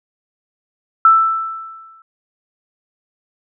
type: tone with exponential decay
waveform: sine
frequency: 1325 Hz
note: E6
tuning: 9 cents sharp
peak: -4 dBFS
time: 1.05-2.02 s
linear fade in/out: 2 ms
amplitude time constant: 210 ms
effects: none